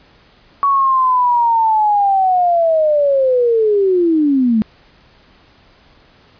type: linear sweep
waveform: sine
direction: down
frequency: 1126 to 210.4 Hz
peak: -10 dBFS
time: 0.63-4.62 s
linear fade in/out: 0 ms
effects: pink hiss -49 dBFS RMS until 6.39 s + resampled to 11025 Hz